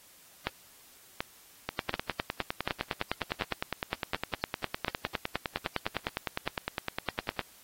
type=two click trains; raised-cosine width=0.3 ms; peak=-13 / -13 dBFS; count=57 / 7; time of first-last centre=1.69-7.393 / 0.47-4.882 s; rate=9.82 / 1.36 Hz; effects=white hiss -57 dBFS RMS until 7.63 s + AAC 48 kbps